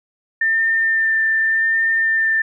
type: tone with vibrato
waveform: sine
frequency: 1795 Hz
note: A6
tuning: 34 cents sharp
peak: -14 dBFS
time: 0.41-2.42 s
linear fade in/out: 5 ms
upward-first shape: sine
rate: 0.85 Hz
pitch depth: 12 cents each way
effects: none